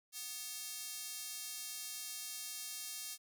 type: tone with high-pass filter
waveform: square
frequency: 246.9 Hz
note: B3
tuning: in tune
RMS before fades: -45 dBFS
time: 0.12-3.18 s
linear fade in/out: 50 ms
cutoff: 5400 Hz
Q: 0.76
effects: none